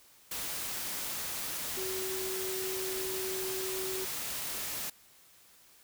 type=tone in noise; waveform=sine; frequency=377.4 Hz; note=F#4; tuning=34 cents sharp; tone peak=-36 dBFS; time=1.77-4.05 s; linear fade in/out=5 ms; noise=white; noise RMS=-37 dBFS; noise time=0.31-4.9 s; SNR=-2 dB; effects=white hiss -60 dBFS RMS until 5.83 s